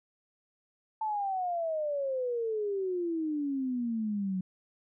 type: exponential sweep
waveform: sine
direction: down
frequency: 886 to 182.9 Hz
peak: -29 dBFS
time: 1.01-4.41 s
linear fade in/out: 5 ms
effects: none